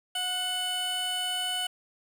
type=tone cluster; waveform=square; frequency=728 / 1470 / 2986 Hz; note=F#5 / F#6 / F#7; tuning=-28 / -12 / +15 cents; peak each=-37 / -39 / -30 dBFS; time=0.15-1.67 s; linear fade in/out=5 ms; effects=resampled to 32000 Hz + 10-bit